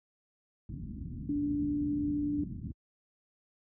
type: low-pass noise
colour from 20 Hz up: pink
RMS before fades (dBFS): -38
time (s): 0.69-2.72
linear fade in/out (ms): 5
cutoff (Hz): 280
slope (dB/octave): 48
type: tone with pitch glide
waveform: sine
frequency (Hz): 290.4 to 292.3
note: D4 to D4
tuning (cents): -19 to -8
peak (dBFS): -29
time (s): 1.29-2.44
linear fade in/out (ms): 5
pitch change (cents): +11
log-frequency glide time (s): 1.46-1.72
effects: high-pass 60 Hz 12 dB/octave